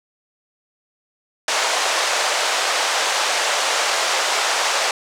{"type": "band-pass noise", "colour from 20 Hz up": "pink", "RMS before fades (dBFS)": -20, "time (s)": [1.48, 4.91], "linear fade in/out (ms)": 2, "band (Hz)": [560, 7800], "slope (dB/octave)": 24, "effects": []}